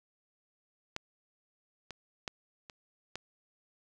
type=clicks; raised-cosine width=0.2 ms; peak=-18 / -25 / -18 / -29 / -21 dBFS; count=5; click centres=0.964 / 1.907 / 2.278 / 2.698 / 3.156 s; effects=none